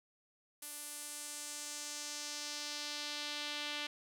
sawtooth tone with band-pass filter sweep, 294.7 Hz, D4, 6 cents sharp, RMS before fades -43 dBFS, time 0.62-3.87 s, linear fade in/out 5 ms, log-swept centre 11000 to 3200 Hz, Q 1.7, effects none

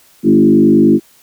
sine tone with frequency modulation, 277.2 Hz, C#4, in tune, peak -5 dBFS, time 0.23-1 s, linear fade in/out 50 ms, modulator 49.9 Hz, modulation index 1.7, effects white hiss -48 dBFS RMS until 1.22 s

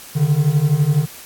triangle beating tone pair, 140 / 152 Hz, C#3 / D#3, +18 / -40 cents, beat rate 12 Hz, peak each -15 / -13 dBFS, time 0.15-1.06 s, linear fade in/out 20 ms, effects white hiss -38 dBFS RMS until 1.25 s + AAC 64 kbps

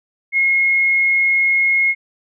sine tone, 2159 Hz, C#7, 46 cents flat, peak -12 dBFS, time 0.32-1.95 s, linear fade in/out 50 ms, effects none

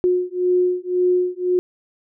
sine beating tone pair, 360.4 / 362.3 Hz, F#4 / F#4, -45 / -36 cents, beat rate 1.9 Hz, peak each -19 dBFS, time 0.04-1.59 s, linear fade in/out 0 ms, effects none

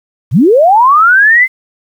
sine linear sweep, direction up, 88.6 to 2093 Hz, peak -3 dBFS, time 0.31-1.48 s, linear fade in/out 50 ms, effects 7-bit

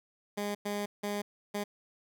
15% pulse tone bursts at uneven times, 205.1 Hz, G#3, 21 cents flat, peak -26 dBFS, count 4, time 0.37-0.55 / 0.65-0.86 / 1.03-1.22 / 1.54-1.64 s, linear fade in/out 10 ms, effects none

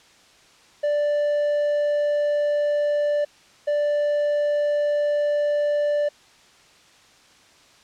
triangle tone pair in turn, 587.3 / 587.3 Hz, D5 / D5, 0 / 0 cents, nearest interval unison, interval 0 cents, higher neither, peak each -17 dBFS, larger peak neither, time 0.83-3.25 / 3.67-6.09 s, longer neither, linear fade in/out 10 ms, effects white hiss -53 dBFS RMS until 7.83 s + low-pass 6000 Hz 12 dB/octave

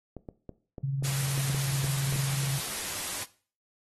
clicks, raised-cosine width 2 ms, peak -26 dBFS, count 11, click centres 0.167 / 0.288 / 0.493 / 0.782 / 1.025 / 1.378 / 1.498 / 1.547 / 1.843 / 2.125 / 2.159 s
sine tone with tremolo, 136.8 Hz, C#3, 23 cents flat, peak -25 dBFS, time 0.83-2.59 s, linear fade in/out 10 ms, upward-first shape sine, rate 20 Hz, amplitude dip 35%
white noise, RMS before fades -34 dBFS, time 1.03-3.25 s, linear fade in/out 20 ms
effects noise-tail reverb RT60 0.4 s tail -17 dB re dry + AAC 32 kbps

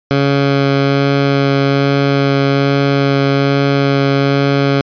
15% pulse tone with vibrato, 139.2 Hz, C#3, 8 cents sharp, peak -4 dBFS, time 0.11-4.81 s, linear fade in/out 0 ms, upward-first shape sine, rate 1.2 Hz, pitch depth 8 cents each way, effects resampled to 11025 Hz

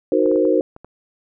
sine chord, C half-diminished seventh, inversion first, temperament equal, 311.1 / 370 / 466.2 / 523.3 Hz, Eb4 / Gb4 / Bb4 / C5, 0 / 0 / 0 / 0 cents, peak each -19 dBFS, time 0.12-0.61 s, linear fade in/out 2 ms
clicks, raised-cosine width 1 ms, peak -24 dBFS, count 6, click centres 0.26 / 0.315 / 0.359 / 0.452 / 0.764 / 0.846 s
effects none

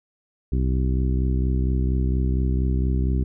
harmonic tone, 64.3 Hz, C2, 30 cents flat, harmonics 1 / 2 / 3 / 4 / 5 / 6, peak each -20 / -26 / -30 / -32 / -34 / -36 dBFS, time 0.52-3.24 s, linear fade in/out 5 ms, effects none

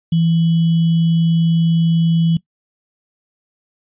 sine tone with sample-and-hold, 165.3 Hz, E3, 5 cents sharp, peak -11 dBFS, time 0.12-2.37 s, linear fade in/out 5 ms, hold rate 3150 Hz, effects noise-tail reverb RT60 0.1 s tail -20 dB re dry + resampled to 8000 Hz

